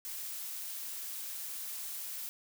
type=noise; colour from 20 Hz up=blue; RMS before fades=-41 dBFS; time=0.05-2.29 s; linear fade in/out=0 ms; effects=none